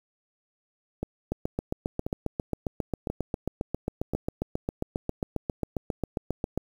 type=two click trains; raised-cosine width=2 ms; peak=-16 / -14 dBFS; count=4 / 40; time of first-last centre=1.03-4.136 / 1.32-6.576 s; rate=0.966 / 7.42 Hz; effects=8-bit